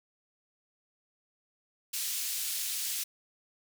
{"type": "band-pass noise", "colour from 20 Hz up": "white", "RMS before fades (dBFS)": -34, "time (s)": [1.93, 3.04], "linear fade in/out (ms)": 10, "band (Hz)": [3000, 16000], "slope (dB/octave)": 12, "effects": []}